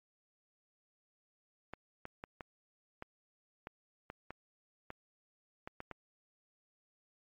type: clicks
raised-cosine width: 0.5 ms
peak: -28 dBFS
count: 12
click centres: 1.736 / 2.054 / 2.239 / 2.408 / 3.024 / 3.671 / 4.101 / 4.306 / 4.904 / 5.675 / 5.804 / 5.913 s
effects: MP3 48 kbps